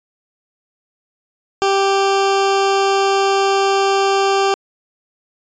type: tone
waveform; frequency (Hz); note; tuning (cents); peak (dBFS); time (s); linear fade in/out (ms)
20% pulse; 392; G4; 0; -8; 1.62-4.54; 0
effects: resampled to 16000 Hz